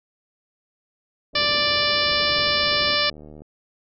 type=low-pass noise; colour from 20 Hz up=white; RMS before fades=-37 dBFS; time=1.33-2.96 s; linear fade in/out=20 ms; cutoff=520 Hz; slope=24 dB/octave
type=harmonic tone; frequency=588 Hz; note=D5; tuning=2 cents sharp; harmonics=1 / 2 / 3 / 4 / 5 / 6 / 7 / 8 / 9; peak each=-27 / -27 / -27 / -27 / -27 / -27 / -27 / -27 / -27 dBFS; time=1.35-3.1 s; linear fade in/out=5 ms
type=click train; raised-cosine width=2 ms; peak=-29 dBFS; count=102; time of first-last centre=2.08-3.42 s; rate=75.4 Hz
effects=none